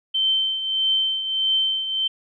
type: tone with tremolo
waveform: sine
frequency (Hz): 3102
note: G7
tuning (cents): -19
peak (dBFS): -16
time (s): 0.14-2.08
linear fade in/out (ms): 10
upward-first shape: triangle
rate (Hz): 1.6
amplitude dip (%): 65
effects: none